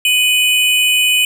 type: tone pair together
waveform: square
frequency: 2489 / 2982 Hz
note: D#7 / F#7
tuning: 0 / +13 cents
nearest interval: minor third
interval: 313 cents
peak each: -14 dBFS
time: 0.05-1.25 s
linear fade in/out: 2 ms
effects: none